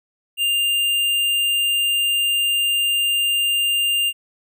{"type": "tone with hard clipping", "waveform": "sine", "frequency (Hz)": 2800, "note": "F7", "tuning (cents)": 4, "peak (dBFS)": -18, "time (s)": [0.37, 4.13], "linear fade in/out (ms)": 50, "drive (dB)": 13, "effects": []}